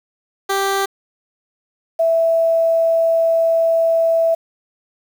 15% pulse / sine tone pair in turn, 392 / 659.3 Hz, G4 / E5, 0 / 0 cents, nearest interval major sixth, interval 900 cents, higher second, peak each -10 / -12 dBFS, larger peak first, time 0.49-0.86 / 1.99-4.35 s, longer second, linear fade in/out 10 ms, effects 7-bit

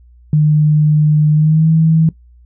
sine tone with pitch glide, 151.6 to 160.61 Hz, D#3 to E3, -45 to -45 cents, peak -7 dBFS, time 0.33-2.09 s, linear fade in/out 2 ms, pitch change +100 cents, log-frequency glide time 1.33-1.69 s, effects noise-tail reverb RT60 0.1 s tail -18 dB re dry + added 60 Hz sine -41 dBFS peak until 2.45 s

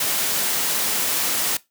white noise, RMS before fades -22 dBFS, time 0-1.57 s, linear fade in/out 5 ms, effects noise-tail reverb RT60 0.2 s tail -20 dB re dry + high-pass 150 Hz 12 dB/octave

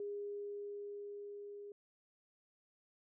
sine tone with level ramp, 408.2 Hz, G#4, 30 cents flat, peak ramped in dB -39 to -47 dBFS, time 0-1.72 s, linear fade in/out 2 ms, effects none

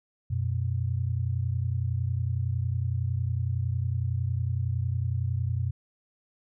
sine tone pair together, 91.3 / 122.2 Hz, F#2 / B2, -23 / -18 cents, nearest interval perfect fourth, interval 505 cents, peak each -28 dBFS, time 0.3-5.71 s, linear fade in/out 10 ms, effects none

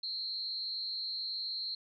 sine tone with amplitude modulation, 4183 Hz, C8, 1 cent flat, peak -31 dBFS, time 0.03-1.75 s, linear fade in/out 5 ms, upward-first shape sine, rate 219 Hz, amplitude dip 90%, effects none

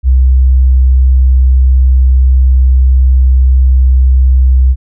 sine tone, 64.4 Hz, C2, 27 cents flat, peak -3 dBFS, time 0.03-4.76 s, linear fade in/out 50 ms, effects none

